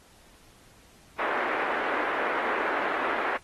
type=band-pass noise; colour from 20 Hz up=white; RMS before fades=-29 dBFS; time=1.18-3.38 s; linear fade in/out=20 ms; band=310 to 1800 Hz; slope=24 dB/octave; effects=pink hiss -57 dBFS RMS until 3.43 s + AAC 32 kbps